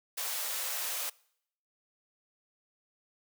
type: high-pass noise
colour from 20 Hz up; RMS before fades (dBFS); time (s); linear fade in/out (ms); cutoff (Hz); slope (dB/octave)
white; -35; 0.17-1.1; 10; 470; 96
effects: noise-tail reverb RT60 0.7 s tail -24 dB re dry